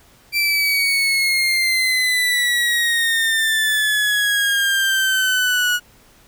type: exponential sweep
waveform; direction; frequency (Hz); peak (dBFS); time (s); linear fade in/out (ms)
30% pulse; down; 2349 to 1452; -13; 0.32-5.8; 50
effects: pink hiss -51 dBFS RMS until 6.27 s